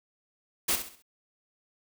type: noise with echo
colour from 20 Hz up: white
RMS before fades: -26 dBFS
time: 0.68-0.76 s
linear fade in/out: 10 ms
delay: 66 ms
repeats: 4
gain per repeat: -9 dB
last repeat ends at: 1.024 s
effects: none